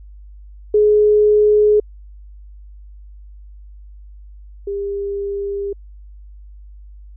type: tone pair in turn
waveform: sine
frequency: 420.4 / 400.8 Hz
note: G#4 / G4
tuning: +21 / +38 cents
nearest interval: minor second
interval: 83 cents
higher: first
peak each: -9 / -20 dBFS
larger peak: first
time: 0.74-1.8 / 4.67-5.73 s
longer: neither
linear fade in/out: 5 ms
effects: added 50 Hz sine -36 dBFS peak until 7.16 s